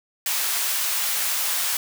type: high-pass noise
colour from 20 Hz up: white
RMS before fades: -24 dBFS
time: 0.26-1.77 s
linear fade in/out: 2 ms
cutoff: 830 Hz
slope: 12 dB/octave
effects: none